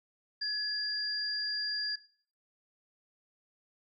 sine tone pair together, 1692 / 4786 Hz, G#6 / D8, +32 / +32 cents, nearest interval octave + tritone, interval 1800 cents, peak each -39 / -32 dBFS, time 0.41-1.96 s, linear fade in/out 10 ms, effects noise-tail reverb RT60 0.5 s tail -18 dB re dry

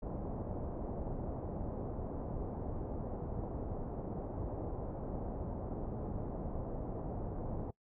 pink low-pass noise, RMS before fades -40 dBFS, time 0.02-7.71 s, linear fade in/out 10 ms, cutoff 770 Hz, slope 24 dB/octave, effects noise-tail reverb RT60 0.1 s tail -22 dB re dry

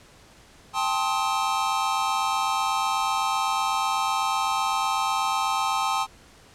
square chord, A half-diminished seventh, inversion third, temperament just, 792 / 880 / 1056 / 1267.2 Hz, G5 / A5 / C6 / Eb6, +18 / 0 / +16 / +31 cents, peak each -29 dBFS, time 0.73-6.07 s, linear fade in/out 50 ms, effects pink hiss -52 dBFS RMS until 6.54 s + low-pass 9000 Hz 12 dB/octave

